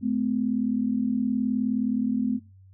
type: tone pair together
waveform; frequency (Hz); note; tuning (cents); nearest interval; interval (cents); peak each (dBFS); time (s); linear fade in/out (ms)
sine; 215.5 / 254.7; A3 / C4; -36 / -46; minor third; 290; -25; 0.01-2.4; 50
effects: noise-tail reverb RT60 0.3 s tail -22 dB re dry + added 95 Hz sine -49 dBFS peak until 2.73 s